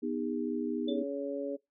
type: chord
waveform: sine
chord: G# minor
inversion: first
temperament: equal with one note detuned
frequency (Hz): 246.9 / 311.1 / 404.6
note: B3 / D#4 / G#4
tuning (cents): 0 / 0 / -45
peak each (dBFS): -34 / -35 / -37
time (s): 0.02-1.04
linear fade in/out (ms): 20
type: harmonic tone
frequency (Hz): 140.5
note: C#3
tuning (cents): +24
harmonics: 2 / 3 / 4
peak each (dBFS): -37 / -38 / -36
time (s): 0.87-1.57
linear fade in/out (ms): 20
type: tone with exponential decay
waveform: sine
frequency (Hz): 3520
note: A7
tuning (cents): 0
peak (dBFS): -37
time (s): 0.88-1.02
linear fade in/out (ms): 5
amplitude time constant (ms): 30
effects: noise-tail reverb RT60 0.2 s tail -22 dB re dry